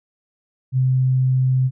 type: tone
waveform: sine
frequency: 129.6 Hz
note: C3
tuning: 16 cents flat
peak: -14 dBFS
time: 0.72-1.71 s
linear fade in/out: 50 ms
effects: none